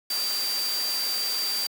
sine tone in noise, 4700 Hz, D8, 1 cent sharp, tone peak -26 dBFS, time 0.1-1.67 s, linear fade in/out 5 ms, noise white, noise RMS -32 dBFS, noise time 0.1-1.67 s, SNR +3 dB, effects high-pass 300 Hz 12 dB/octave

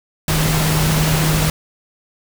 sine tone in noise, 156.1 Hz, D#3, 6 cents sharp, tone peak -16 dBFS, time 0.28-1.5 s, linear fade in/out 2 ms, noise pink, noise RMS -19 dBFS, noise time 0.28-1.5 s, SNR 0 dB, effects none

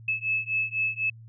sine beating tone pair, 2600 / 2604 Hz, E7 / E7, -24 / -22 cents, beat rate 4 Hz, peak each -28 dBFS, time 0.08-1.1 s, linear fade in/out 5 ms, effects added 113 Hz sine -44 dBFS peak until 1.28 s

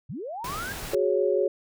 sine linear sweep, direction up, 96.5 to 1661.2 Hz, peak -32 dBFS, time 0.09-0.73 s, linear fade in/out 10 ms
pink noise, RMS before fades -36 dBFS, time 0.44-0.95 s, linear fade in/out 5 ms
sine chord, F# suspended second, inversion none, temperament equal, 370 / 415.3 / 554.4 Hz, F#4 / G#4 / C#5, 0 / 0 / 0 cents, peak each -25 dBFS, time 0.93-1.48 s, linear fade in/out 5 ms
effects none

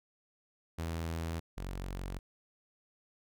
sawtooth tone pair in turn, 82.41 / 46.05 Hz, E2 / F#1, 0 / -7 cents, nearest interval minor seventh, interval 1007 cents, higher first, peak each -31 / -34 dBFS, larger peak first, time 0.78-1.4 / 1.57-2.19 s, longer neither, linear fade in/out 10 ms, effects none

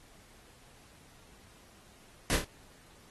pink noise with echo, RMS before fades -29 dBFS, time 2.3-2.36 s, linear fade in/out 0 ms, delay 28 ms, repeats 3, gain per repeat -5 dB, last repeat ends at 2.444 s, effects pink hiss -59 dBFS RMS until 3.1 s + AAC 32 kbps

